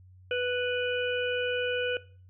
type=harmonic tone; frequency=493.9 Hz; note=B4; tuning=in tune; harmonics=1 / 3 / 5 / 6; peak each=-28 / -33 / -35 / -36 dBFS; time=0.31-1.97 s; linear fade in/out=2 ms; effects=noise-tail reverb RT60 0.4 s tail -19 dB re dry + added 92 Hz sine -51 dBFS peak until 2.29 s